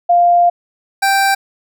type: tone pair in turn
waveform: sine / 25% pulse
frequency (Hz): 698.5 / 784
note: F5 / G5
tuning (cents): 0 / 0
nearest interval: major second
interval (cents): 200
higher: second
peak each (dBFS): -7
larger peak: neither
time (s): 0.09-0.5 / 1.02-1.35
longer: first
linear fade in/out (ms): 10
effects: none